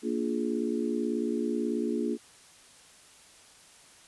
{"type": "chord", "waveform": "sine", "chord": "Bb dominant seventh", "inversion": "none", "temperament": "just", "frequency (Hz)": [233.1, 291.4, 349.6, 419.5], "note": ["Bb3", "D4", "F4", "Ab4"], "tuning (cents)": [0, -13, 2, 17], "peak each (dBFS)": [-31, -33, -33, -34], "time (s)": [0.02, 2.18], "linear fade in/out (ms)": 50, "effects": ["white hiss -55 dBFS RMS until 4.07 s", "resampled to 24000 Hz"]}